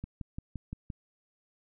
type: click train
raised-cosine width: 5 ms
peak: -25 dBFS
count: 6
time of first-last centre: 0.04-0.902 s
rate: 5.8 Hz
effects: none